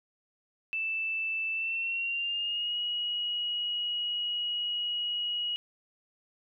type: tone with pitch glide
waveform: sine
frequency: 2646 to 2902 Hz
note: E7 to F#7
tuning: +6 to -34 cents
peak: -29 dBFS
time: 0.73-5.56 s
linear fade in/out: 0 ms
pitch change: +160 cents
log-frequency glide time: 1.52-2.78 s
effects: none